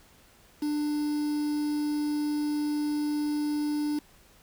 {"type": "tone with quantisation", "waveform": "triangle", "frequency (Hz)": 297.2, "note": "D4", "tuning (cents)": 21, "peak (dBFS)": -24, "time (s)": [0.62, 3.99], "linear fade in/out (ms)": 5, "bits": 7, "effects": ["pink hiss -58 dBFS RMS until 4.42 s"]}